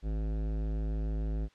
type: tone with hard clipping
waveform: sine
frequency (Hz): 53.4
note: G#1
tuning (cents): +49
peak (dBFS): -32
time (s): 0.02-1.49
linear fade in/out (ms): 50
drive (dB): 16
effects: white hiss -65 dBFS RMS until 1.54 s + low-pass 4000 Hz 12 dB/octave